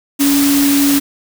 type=tone in noise; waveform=sine; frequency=281.8 Hz; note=C#4; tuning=29 cents sharp; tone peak=-10 dBFS; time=0.19-1 s; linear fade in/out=20 ms; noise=white; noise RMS=-18 dBFS; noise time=0.19-1 s; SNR=+5 dB; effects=none